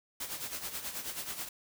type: noise with tremolo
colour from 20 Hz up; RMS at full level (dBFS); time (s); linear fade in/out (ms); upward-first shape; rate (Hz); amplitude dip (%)
white; -37; 0.2-1.49; 5; sine; 9.3; 65
effects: none